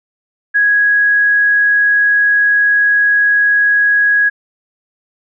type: tone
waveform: sine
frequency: 1661.2 Hz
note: G#6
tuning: in tune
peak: -8 dBFS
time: 0.54-4.3 s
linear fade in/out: 20 ms
effects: none